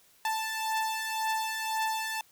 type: beating tone pair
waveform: sawtooth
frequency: 880 / 881.9 Hz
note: A5 / A5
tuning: 0 / +4 cents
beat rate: 1.9 Hz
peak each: -31 / -27 dBFS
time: 0.25-2.21 s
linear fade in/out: 2 ms
effects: white hiss -62 dBFS RMS until 2.31 s